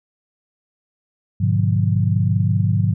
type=chord; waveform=sine; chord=G# diminished seventh; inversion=none; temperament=just; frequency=103.83 / 124.59 / 149.51 / 179.41 Hz; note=G#2 / B2 / D3 / F3; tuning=0 / +16 / +31 / +47 cents; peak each=-17 / -22 / -22 / -22 dBFS; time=1.4-2.94 s; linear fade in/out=10 ms; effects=none